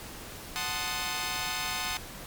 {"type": "chord", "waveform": "10% pulse", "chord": "F# diminished seventh", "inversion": "none", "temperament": "equal", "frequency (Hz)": [740, 880, 1046.5, 1244.5], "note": ["F#5", "A5", "C6", "Eb6"], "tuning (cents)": [0, 0, 0, 0], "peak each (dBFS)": -28, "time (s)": [0.56, 1.97], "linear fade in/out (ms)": 0, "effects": ["pink hiss -43 dBFS RMS until 2.26 s", "MP3 96 kbps"]}